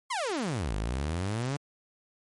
sawtooth exponential two-way sweep, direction down then up, 1115 to 49 to 147.3 Hz, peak -25 dBFS, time 0.1-1.57 s, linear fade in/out 10 ms, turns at 0.74 s, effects MP3 48 kbps

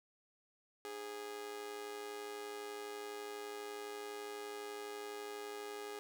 sawtooth tone with amplitude modulation, 412.5 Hz, G#4, 12 cents flat, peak -37 dBFS, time 0.85-5.99 s, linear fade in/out 0 ms, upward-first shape sine, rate 112 Hz, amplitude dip 60%, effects none

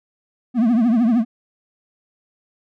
triangle tone with vibrato, 233.1 Hz, A#3, in tune, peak -11 dBFS, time 0.54-1.25 s, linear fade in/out 50 ms, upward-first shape triangle, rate 13 Hz, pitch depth 170 cents each way, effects none

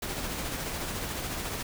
pink noise with tremolo, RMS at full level -33 dBFS, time 0.02-1.63 s, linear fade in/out 5 ms, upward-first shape sine, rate 14 Hz, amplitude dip 30%, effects none

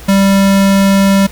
square tone, 196 Hz, G3, in tune, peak -7 dBFS, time 0.08-1.27 s, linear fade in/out 10 ms, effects added 60 Hz sine -31 dBFS peak until 1.31 s + pink hiss -34 dBFS RMS until 1.31 s

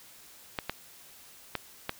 clicks, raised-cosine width 0.3 ms, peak -14 dBFS, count 4, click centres 0.588 / 0.696 / 1.553 / 1.894 s, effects white hiss -53 dBFS RMS until 1.99 s

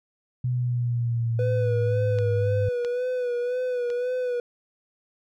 sine exponential sweep, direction down, 125.4 to 101.4 Hz, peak -22 dBFS, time 0.44-2.69 s, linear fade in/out 5 ms
triangle tone with vibrato, 493.9 Hz, B4, in tune, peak -22 dBFS, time 1.39-4.4 s, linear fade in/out 2 ms, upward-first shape sine, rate 1.9 Hz, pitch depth 44 cents each way
clicks, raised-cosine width 0.2 ms, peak -22 / -20 / -25 dBFS, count 3, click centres 2.187 / 2.848 / 3.902 s
effects none

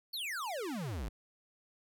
square exponential sweep, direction down, 4611 to 46.66 Hz, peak -37 dBFS, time 0.13-1.09 s, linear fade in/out 10 ms, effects none

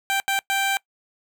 15% pulse tone bursts at uneven times, 784 Hz, G5, in tune, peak -14 dBFS, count 3, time 0.1-0.2 / 0.28-0.39 / 0.5-0.77 s, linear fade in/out 0 ms, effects noise-tail reverb RT60 0.1 s tail -23 dB re dry

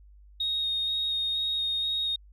sine tone with vibrato, 3729 Hz, A#7, in tune, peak -25 dBFS, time 0.4-2.16 s, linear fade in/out 5 ms, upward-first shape square, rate 2.1 Hz, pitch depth 9 cents each way, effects tanh soft clip ceiling -21 dBFS + added 50 Hz sine -50 dBFS peak until 2.32 s

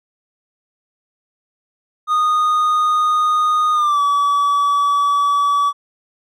triangle tone with pitch glide, 1234 to 1144.7 Hz, D#6 to D6, -15 to -45 cents, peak -11 dBFS, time 2.07-5.73 s, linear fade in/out 50 ms, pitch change -130 cents, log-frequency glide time 3.73-4.01 s, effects none

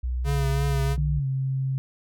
sine tone, 62 Hz, B1, 7 cents sharp, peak -24 dBFS, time 0.03-1.2 s, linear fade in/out 10 ms
square tone with vibrato, 138.59 Hz, C#3, in tune, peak -24 dBFS, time 0.24-0.97 s, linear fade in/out 50 ms, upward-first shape triangle, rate 3 Hz, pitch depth 39 cents each way
sine tone with pitch glide, 149.6 to 133.28 Hz, D3 to C3, +32 to +32 cents, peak -23 dBFS, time 0.98-1.78 s, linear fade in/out 0 ms, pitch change -200 cents, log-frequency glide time 1.14-1.26 s
effects none

